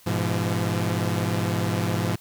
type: chord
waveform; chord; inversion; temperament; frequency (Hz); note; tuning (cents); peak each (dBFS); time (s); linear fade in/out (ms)
sawtooth; F diminished; first; equal with one note detuned; 103.83 / 123.47 / 170.72; Ab2 / Cb3 / F3; 0 / 0 / -39; -22 / -25 / -23; 0.06-2.16; 10
effects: white hiss -53 dBFS RMS until 2.2 s